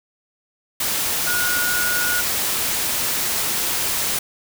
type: tone in noise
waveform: sine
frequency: 1445 Hz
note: F#6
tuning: 41 cents flat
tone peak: -21 dBFS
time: 1.27-2.21 s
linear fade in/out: 5 ms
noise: white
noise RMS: -22 dBFS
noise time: 0.8-4.19 s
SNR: -2 dB
effects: none